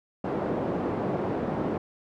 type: band-pass noise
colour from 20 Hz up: pink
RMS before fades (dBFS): -29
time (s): 0.24-1.78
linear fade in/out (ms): 5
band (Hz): 200 to 650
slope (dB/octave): 12
effects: none